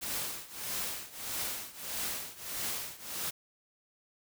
white noise with tremolo, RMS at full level -34 dBFS, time 0.01-3.31 s, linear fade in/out 20 ms, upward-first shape triangle, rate 1.6 Hz, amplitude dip 90%, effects none

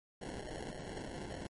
white noise with sample-and-hold, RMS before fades -44 dBFS, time 0.21-1.47 s, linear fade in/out 5 ms, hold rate 1225 Hz, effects MP3 48 kbps

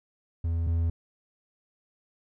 triangle tone pair in turn, 83.4 / 83.4 Hz, E2 / E2, +21 / +21 cents, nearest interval unison, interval 0 cents, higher neither, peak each -23 / -21 dBFS, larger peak second, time 0.44-0.67 / 0.67-0.9 s, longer neither, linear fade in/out 5 ms, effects none

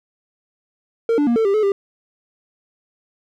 triangle tone with pitch steps, 458.8 / 292.2 / 236.1 / 446.3 / 396.2 / 430.3 / 397 Hz, A#4 / D4 / A#3 / A4 / G4 / A4 / G4, -28 / -9 / +22 / +25 / +18 / -39 / +22 cents, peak -12 dBFS, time 1.09-1.72 s, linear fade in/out 2 ms, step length 90 ms, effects none

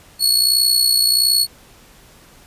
sawtooth tone with amplitude modulation, 4374 Hz, C#8, 24 cents flat, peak -7 dBFS, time 0.19-1.47 s, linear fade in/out 50 ms, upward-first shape sine, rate 61.4 Hz, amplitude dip 60%, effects pink hiss -47 dBFS RMS until 2.46 s + resampled to 32000 Hz

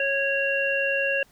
harmonic tone, 551 Hz, C#5, 11 cents flat, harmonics 1 / 3 / 5, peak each -26 / -26 / -26 dBFS, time 0-1.23 s, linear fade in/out 2 ms, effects pink hiss -59 dBFS RMS until 1.31 s

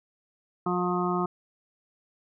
harmonic tone, 178.8 Hz, F3, 41 cents sharp, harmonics 1 / 2 / 4 / 5 / 6 / 7, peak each -29 / -29 / -33 / -37 / -33 / -32 dBFS, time 0.66-1.26 s, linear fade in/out 5 ms, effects none

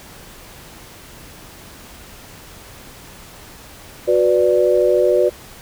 sine chord, B minor, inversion second, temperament equal with one note detuned, 366 / 493.9 / 587.3 Hz, F#4 / B4 / D5, -19 / 0 / 0 cents, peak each -16 dBFS, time 4.07-5.3 s, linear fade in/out 20 ms, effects pink hiss -40 dBFS RMS until 5.61 s

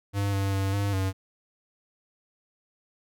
square tone with pitch steps, 100.2 / 98.2 / 97.2 / 100.6 / 95.4 Hz, G2 / G2 / G2 / G2 / G2, +38 / +4 / -14 / +45 / -47 cents, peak -25 dBFS, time 0.13-1.13 s, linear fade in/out 50 ms, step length 200 ms, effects none

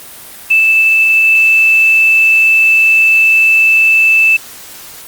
sine tone with quantisation, 2637 Hz, E7, in tune, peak -5 dBFS, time 0.5-4.37 s, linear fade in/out 10 ms, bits 5, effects white hiss -32 dBFS RMS until 5.07 s + Opus 32 kbps

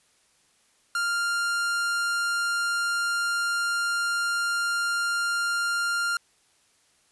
45% pulse tone, 1396.9 Hz, F6, in tune, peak -24 dBFS, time 0.95-6.17 s, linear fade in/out 2 ms, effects white hiss -64 dBFS RMS until 7.11 s + resampled to 24000 Hz

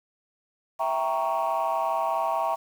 sine chord, E diminished seventh, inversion none, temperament equal, 659.3 / 784 / 932.3 / 1108.7 Hz, E5 / G5 / Bb5 / Db6, 0 / 0 / 0 / 0 cents, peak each -27 / -28 / -27 / -29 dBFS, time 0.79-2.56 s, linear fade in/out 20 ms, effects tanh soft clip ceiling -18 dBFS + 8-bit

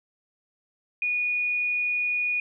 sine tone, 2457 Hz, D#7, 22 cents flat, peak -23 dBFS, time 1.02-2.4 s, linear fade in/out 2 ms, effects none

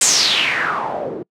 white noise with low-pass filter sweep, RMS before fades -18 dBFS, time 0.01-1.23 s, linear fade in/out 5 ms, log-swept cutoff 8100 to 340 Hz, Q 4.8, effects noise-tail reverb RT60 0.1 s tail -25 dB re dry + high-pass 150 Hz 12 dB/octave

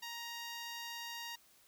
10% pulse tone, 937 Hz, A#5, 9 cents sharp, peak -34 dBFS, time 0.02-1.36 s, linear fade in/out 10 ms, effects white hiss -66 dBFS RMS until 1.67 s

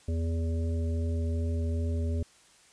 harmonic tone with a mistuned harmonic, 82.41 Hz, E2, in tune, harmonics 1 / 3 / 5 / 7, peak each -27 / -37 / -41 / -44 dBFS, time 0.08-2.23 s, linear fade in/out 5 ms, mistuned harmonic 3, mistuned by -18 cents, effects white hiss -59 dBFS RMS until 2.72 s + resampled to 22050 Hz

